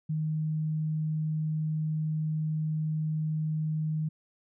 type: tone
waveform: sine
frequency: 155.6 Hz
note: D#3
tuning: in tune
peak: -27 dBFS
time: 0.09-4.09 s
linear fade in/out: 10 ms
effects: none